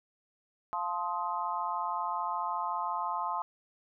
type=chord; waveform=sine; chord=F dominant seventh; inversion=none; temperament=just; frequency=698.5 / 873.1 / 1047.7 / 1257.2 Hz; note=F5 / A5 / C6 / Eb6; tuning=0 / -14 / +2 / +18 cents; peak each=-39 / -35 / -34 / -38 dBFS; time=0.73-3.42 s; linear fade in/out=0 ms; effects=none